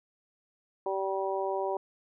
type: harmonic tone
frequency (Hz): 193.2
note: G3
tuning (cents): -25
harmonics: 2 / 3 / 4 / 5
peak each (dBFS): -32 / -34 / -35 / -36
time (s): 0.86-1.77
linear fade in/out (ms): 2
effects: none